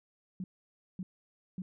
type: tone bursts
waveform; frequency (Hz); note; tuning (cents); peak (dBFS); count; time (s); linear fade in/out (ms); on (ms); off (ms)
sine; 185; F#3; 0; -35; 3; 0.4-1.62; 2; 40; 550
effects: none